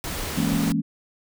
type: noise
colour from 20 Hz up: pink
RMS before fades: -30 dBFS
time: 0.04-0.72 s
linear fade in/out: 0 ms
type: chord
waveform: sine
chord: A# half-diminished seventh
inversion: second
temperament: equal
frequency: 164.81 / 207.7 / 233.1 / 277.2 Hz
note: E3 / G#3 / A#3 / C#4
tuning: 0 / 0 / 0 / 0 cents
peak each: -26 dBFS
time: 0.36-0.82 s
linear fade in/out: 20 ms
effects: none